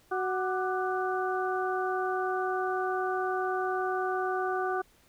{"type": "harmonic tone with a mistuned harmonic", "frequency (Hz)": 372, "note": "F#4", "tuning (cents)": 9, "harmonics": [1, 2, 3, 4], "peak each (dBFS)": [-31, -32, -35, -36], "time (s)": [0.11, 4.82], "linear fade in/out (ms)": 10, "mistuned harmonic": 3, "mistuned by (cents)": 100, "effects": ["pink hiss -63 dBFS RMS until 5.08 s"]}